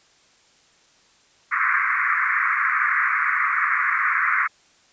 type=band-pass noise; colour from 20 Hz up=pink; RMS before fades=-21 dBFS; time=1.51-4.48 s; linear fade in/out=20 ms; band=1100 to 2200 Hz; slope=96 dB/octave; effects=white hiss -57 dBFS RMS until 4.92 s + resampled to 16000 Hz